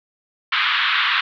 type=band-pass noise; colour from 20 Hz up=pink; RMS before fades=-19 dBFS; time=0.52-1.21 s; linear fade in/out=5 ms; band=1100 to 3800 Hz; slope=48 dB/octave; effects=none